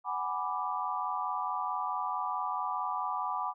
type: chord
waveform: sine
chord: G# half-diminished seventh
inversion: third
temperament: equal with one note detuned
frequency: 746 / 830.6 / 987.8 / 1174.7 Hz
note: F#5 / G#5 / B5 / D6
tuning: +14 / 0 / 0 / 0 cents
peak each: -38 / -38 / -35 / -35 dBFS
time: 0.04-3.54 s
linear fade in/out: 50 ms
effects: none